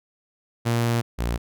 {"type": "tone pair in turn", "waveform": "sawtooth", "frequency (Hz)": [117.5, 58.75], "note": ["A#2", "A#1"], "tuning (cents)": [14, 14], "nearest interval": "octave", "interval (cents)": 1200, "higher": "first", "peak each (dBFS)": [-16, -19], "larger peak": "first", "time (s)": [[0.65, 1.02], [1.18, 1.38]], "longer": "first", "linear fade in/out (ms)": 20, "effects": []}